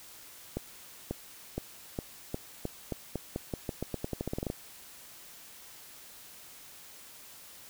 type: accelerating click train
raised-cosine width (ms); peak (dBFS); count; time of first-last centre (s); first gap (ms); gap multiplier
2; -19; 22; 0.57-4.501; 540; 0.87
effects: white hiss -51 dBFS RMS until 7.69 s